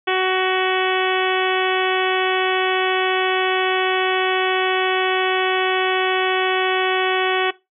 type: harmonic tone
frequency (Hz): 373.8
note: F#4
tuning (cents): +18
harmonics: 1 / 2 / 3 / 4 / 5 / 6 / 7 / 8 / 9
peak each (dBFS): -20 / -23 / -25 / -26 / -27 / -28 / -28 / -29 / -30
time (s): 0.07-7.51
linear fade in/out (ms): 10
effects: noise-tail reverb RT60 0.2 s tail -17 dB re dry